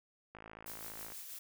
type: click train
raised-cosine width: 0.5 ms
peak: -34 dBFS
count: 43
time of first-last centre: 0.35-1.121 s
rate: 54.5 Hz
type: noise with tremolo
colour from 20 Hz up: blue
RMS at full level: -46 dBFS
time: 0.66-1.39 s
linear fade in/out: 5 ms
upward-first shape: sine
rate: 6.3 Hz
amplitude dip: 35%
effects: none